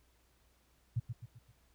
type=tone with echo; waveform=sine; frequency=116.54 Hz; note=A#2; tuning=in tune; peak=-29 dBFS; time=0.96-1 s; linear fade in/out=10 ms; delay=130 ms; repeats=4; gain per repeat=-7 dB; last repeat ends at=1.52 s; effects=added 60 Hz sine -70 dBFS peak until 1.74 s + pink hiss -72 dBFS RMS until 1.74 s